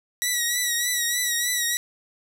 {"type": "tone with vibrato", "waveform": "10% pulse", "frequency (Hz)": 1930, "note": "B6", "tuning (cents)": -40, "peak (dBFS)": -13, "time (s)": [0.22, 1.77], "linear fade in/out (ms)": 0, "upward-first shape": "triangle", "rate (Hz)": 3.3, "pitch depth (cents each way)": 59, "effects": []}